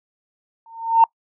sine tone with exponential growth, 911 Hz, A#5, 40 cents flat, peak -5 dBFS, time 0.66-1.04 s, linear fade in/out 2 ms, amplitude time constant 82 ms, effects noise-tail reverb RT60 0.1 s tail -26 dB re dry + tanh soft clip ceiling -2 dBFS

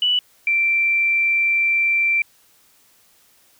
sine tone pair in turn, 2960 / 2349 Hz, F#7 / D7, 0 / 0 cents, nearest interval major third, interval 400 cents, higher first, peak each -15 dBFS, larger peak neither, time 0.02-0.19 / 0.47-2.22 s, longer second, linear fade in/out 2 ms, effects white hiss -56 dBFS RMS until 3.59 s

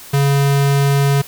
square tone, 140 Hz, C#3, 18 cents sharp, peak -12 dBFS, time 0.13-1.22 s, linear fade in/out 10 ms, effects white hiss -37 dBFS RMS until 1.27 s

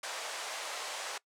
pink band-pass noise, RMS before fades -40 dBFS, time 0.03-1.18 s, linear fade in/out 5 ms, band 560 to 9000 Hz, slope 24 dB/octave, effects noise-tail reverb RT60 0.1 s tail -22 dB re dry

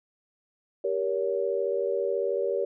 sine chord, G diminished, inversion none, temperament just, 392 / 470.4 / 564.5 Hz, G4 / Bb4 / Db5, 0 / +16 / +31 cents, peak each -29 dBFS, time 0.84-2.65 s, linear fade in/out 5 ms, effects none

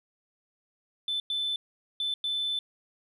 sine tone bursts at uneven times, 3520 Hz, A7, in tune, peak -26 dBFS, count 4, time 1.08-1.2 / 1.3-1.56 / 2-2.14 / 2.24-2.59 s, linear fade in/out 2 ms, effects tanh soft clip ceiling -24 dBFS

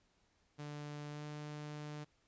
sawtooth tone with pitch glide, 147.5 to 149.3 Hz, D3 to D3, +8 to +29 cents, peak -40 dBFS, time 0.58-2.05 s, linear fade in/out 20 ms, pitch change +21 cents, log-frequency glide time 1.1-1.23 s, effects pink hiss -75 dBFS RMS until 2.27 s + resampled to 16000 Hz

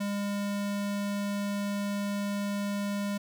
square tone, 202.4 Hz, G#3, 44 cents flat, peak -30 dBFS, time 0-3.18 s, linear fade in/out 10 ms, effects none

